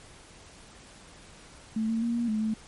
sine tone with pitch steps, 220.2 / 225.8 / 234.3 / 236.4 / 216 / 218.8 Hz, A3 / A3 / A#3 / A#3 / A3 / A3, +2 / +45 / +9 / +24 / -32 / -9 cents, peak -25 dBFS, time 1.76-2.54 s, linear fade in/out 5 ms, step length 130 ms, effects pink hiss -51 dBFS RMS until 2.67 s + MP3 48 kbps

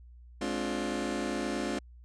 30% pulse chord, D half-diminished seventh, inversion second, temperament just, 211.4 / 264.3 / 293.7 / 352.4 Hz, Ab3 / C4 / D4 / F4, +31 / +18 / 0 / +16 cents, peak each -34 dBFS, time 0.41-1.79 s, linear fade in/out 5 ms, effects added 60 Hz sine -49 dBFS peak until 2.04 s + resampled to 22050 Hz

